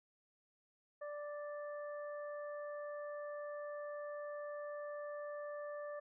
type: harmonic tone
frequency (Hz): 587.3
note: D5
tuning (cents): 0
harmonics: 1 / 2 / 3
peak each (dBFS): -43 / -52 / -55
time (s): 1.01-6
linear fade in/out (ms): 10
effects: none